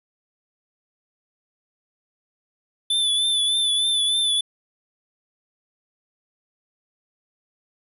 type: tone with vibrato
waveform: square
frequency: 3500 Hz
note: A7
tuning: 10 cents flat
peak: -19 dBFS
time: 2.9-4.41 s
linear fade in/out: 5 ms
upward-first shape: triangle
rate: 3.3 Hz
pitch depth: 46 cents each way
effects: resampled to 32000 Hz